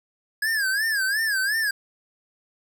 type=tone with vibrato; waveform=square; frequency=1661.2 Hz; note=G#6; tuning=in tune; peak=-22 dBFS; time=0.42-1.71 s; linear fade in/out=5 ms; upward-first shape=sine; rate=2.8 Hz; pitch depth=150 cents each way; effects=none